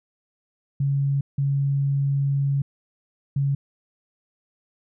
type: tone bursts at uneven times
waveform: sine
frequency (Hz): 139.3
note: C#3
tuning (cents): +9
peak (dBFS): -19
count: 3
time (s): 0.8-1.21 / 1.38-2.62 / 3.36-3.55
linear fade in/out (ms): 5
effects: none